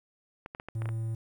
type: clicks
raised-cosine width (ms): 0.5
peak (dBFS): -25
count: 7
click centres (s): 0.461 / 0.549 / 0.599 / 0.686 / 0.82 / 0.857 / 0.89
type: tone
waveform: triangle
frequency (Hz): 112.4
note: A2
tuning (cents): +37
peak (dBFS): -28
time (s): 0.75-1.15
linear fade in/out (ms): 5
effects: 10-bit